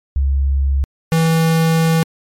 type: tone pair in turn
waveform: sine / square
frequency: 68.5 / 162.92 Hz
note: C#2 / E3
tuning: -20 / -20 cents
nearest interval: octave + minor third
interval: 1500 cents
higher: second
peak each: -12 dBFS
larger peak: neither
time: 0.16-0.84 / 1.12-2.03 s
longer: second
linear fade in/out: 0 ms
effects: MP3 64 kbps